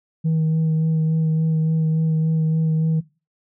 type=tone with vibrato; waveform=sine; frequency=159.3 Hz; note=D#3; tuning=41 cents sharp; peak=-14 dBFS; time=0.24-3.01 s; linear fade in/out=20 ms; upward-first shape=sine; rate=3.5 Hz; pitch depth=16 cents each way; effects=noise-tail reverb RT60 0.3 s tail -20 dB re dry + tanh soft clip ceiling -15 dBFS